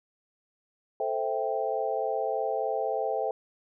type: chord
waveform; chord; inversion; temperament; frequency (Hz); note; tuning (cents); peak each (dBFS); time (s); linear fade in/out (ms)
sine; A minor seventh; none; equal; 440 / 523.3 / 659.3 / 784; A4 / C5 / E5 / G5; 0 / 0 / 0 / 0; -32; 1-3.31; 2
effects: none